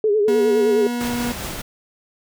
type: tone with vibrato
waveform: sine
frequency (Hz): 420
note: G#4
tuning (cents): +19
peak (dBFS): -14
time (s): 0.04-0.87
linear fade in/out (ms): 2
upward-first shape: sine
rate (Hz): 9.7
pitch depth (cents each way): 74
type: tone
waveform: 40% pulse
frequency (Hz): 240.9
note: B3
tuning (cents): -43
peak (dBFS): -21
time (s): 0.28-1.32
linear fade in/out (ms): 2
type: noise with tremolo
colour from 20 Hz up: pink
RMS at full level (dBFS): -28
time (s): 1-1.62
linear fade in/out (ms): 10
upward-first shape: triangle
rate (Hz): 4.9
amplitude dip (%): 30
effects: none